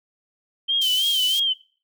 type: tone with vibrato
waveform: sine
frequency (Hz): 3117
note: G7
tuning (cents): -11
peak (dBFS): -18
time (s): 0.68-1.54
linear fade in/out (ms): 20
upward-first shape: sine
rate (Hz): 3.1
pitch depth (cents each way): 79
type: high-pass noise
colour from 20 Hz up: pink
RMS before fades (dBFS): -31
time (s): 0.81-1.4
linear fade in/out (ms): 10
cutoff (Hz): 2900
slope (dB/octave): 48
effects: noise-tail reverb RT60 0.4 s tail -21 dB re dry